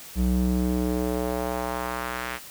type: tone with band-pass filter sweep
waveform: square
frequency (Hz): 61.74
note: B1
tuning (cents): 0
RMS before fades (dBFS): -26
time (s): 0.15-2.4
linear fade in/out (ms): 50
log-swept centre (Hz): 140 to 2000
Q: 1.3
effects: white hiss -43 dBFS RMS until 2.5 s